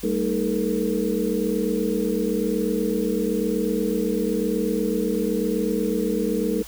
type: tone cluster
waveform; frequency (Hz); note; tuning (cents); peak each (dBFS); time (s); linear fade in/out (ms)
sine; 196.4 / 224.4 / 310.5 / 429.5 / 470.5; G3 / A3 / D#4 / A4 / A#4; +4 / +34 / -3 / -42 / +16; -27; 0.03-6.63; 10
effects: added 50 Hz sine -42 dBFS peak until 6.67 s + white hiss -42 dBFS RMS until 6.67 s